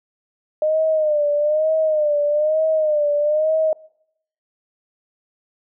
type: tone with vibrato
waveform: sine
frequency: 609 Hz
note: D#5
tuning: 37 cents flat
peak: -15 dBFS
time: 0.62-3.73 s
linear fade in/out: 2 ms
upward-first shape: sine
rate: 1.1 Hz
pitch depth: 73 cents each way
effects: noise-tail reverb RT60 0.7 s tail -23 dB re dry